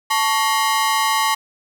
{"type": "ring-modulated tone", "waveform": "sawtooth", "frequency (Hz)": 1000, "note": "B5", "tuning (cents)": 21, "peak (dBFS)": -9, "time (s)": [0.1, 1.35], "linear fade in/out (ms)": 10, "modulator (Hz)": 117, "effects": []}